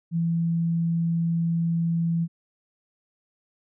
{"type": "tone", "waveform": "sine", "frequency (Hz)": 167.2, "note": "E3", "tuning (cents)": 25, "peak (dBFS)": -21, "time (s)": [0.11, 2.28], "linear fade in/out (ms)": 50, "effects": []}